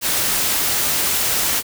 white noise, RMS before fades -19 dBFS, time 0.01-1.63 s, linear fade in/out 50 ms, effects none

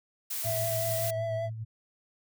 blue noise, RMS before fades -34 dBFS, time 0.3-1.11 s, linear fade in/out 10 ms
triangle tone with vibrato, 659.3 Hz, E5, in tune, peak -28 dBFS, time 0.43-1.5 s, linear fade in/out 50 ms, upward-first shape triangle, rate 5.2 Hz, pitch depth 29 cents each way
sine tone with tremolo, 111.2 Hz, A2, 19 cents sharp, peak -32 dBFS, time 0.44-1.65 s, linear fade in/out 20 ms, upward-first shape sine, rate 6.9 Hz, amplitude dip 45%
effects none

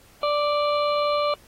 harmonic tone, 587.3 Hz, D5, in tune, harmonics 1 / 2 / 4 / 5 / 6 / 7, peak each -22 / -24 / -35 / -37 / -39 / -35 dBFS, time 0.23-1.34 s, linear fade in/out 2 ms, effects pink hiss -54 dBFS RMS until 1.47 s + AAC 48 kbps

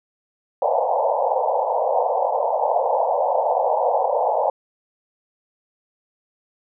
pink band-pass noise, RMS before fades -20 dBFS, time 0.62-4.5 s, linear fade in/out 2 ms, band 490 to 950 Hz, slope 96 dB/octave, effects none

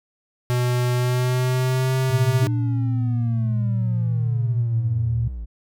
square tone with pitch glide, 123.47 to 130.81 Hz, B2 to C3, 0 to 0 cents, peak -19 dBFS, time 0.5-2.47 s, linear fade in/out 0 ms, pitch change +100 cents, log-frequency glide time 0.94-1.96 s
sine tone with vibrato, 116.4 Hz, A#2, 2 cents flat, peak -19 dBFS, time 2.1-5.28 s, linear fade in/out 5 ms, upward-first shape sine, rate 15 Hz, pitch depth 30 cents each way
triangle linear sweep, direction down, 305.8 to 51.91 Hz, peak -26 dBFS, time 2.41-5.46 s, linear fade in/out 20 ms
effects none

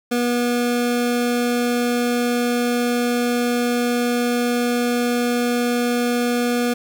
25% pulse tone, 241.8 Hz, B3, 36 cents flat, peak -14 dBFS, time 0.11-6.74 s, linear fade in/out 10 ms, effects 9-bit

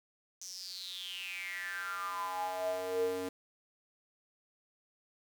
square tone with high-pass filter sweep, 92.4 Hz, F#2, 2 cents flat, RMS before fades -38 dBFS, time 0.41-3.29 s, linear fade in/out 5 ms, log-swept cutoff 6100 to 350 Hz, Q 9.1, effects 9-bit

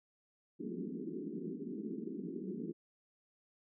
pink band-pass noise, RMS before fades -42 dBFS, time 0.59-2.73 s, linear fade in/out 20 ms, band 170 to 420 Hz, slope 96 dB/octave, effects none

